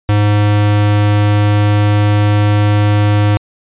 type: tone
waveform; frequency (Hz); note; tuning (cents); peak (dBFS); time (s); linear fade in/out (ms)
square; 103.83; G#2; 0; -9; 0.09-3.37; 0
effects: resampled to 8000 Hz